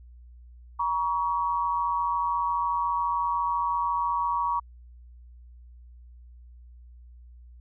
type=tone pair together; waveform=sine; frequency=951.8 / 1126 Hz; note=A#5 / C#6; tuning=+36 / +27 cents; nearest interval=minor third; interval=291 cents; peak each=-26 / -27 dBFS; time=0.79-4.6 s; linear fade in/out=10 ms; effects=added 60 Hz sine -46 dBFS peak until 7.6 s